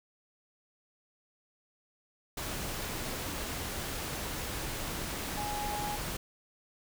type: tone in noise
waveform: sine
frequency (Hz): 830.6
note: G#5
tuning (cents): 0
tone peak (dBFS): -35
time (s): 5.37-5.96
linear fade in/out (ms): 5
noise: pink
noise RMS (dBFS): -37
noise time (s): 2.37-6.17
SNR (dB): -1
effects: none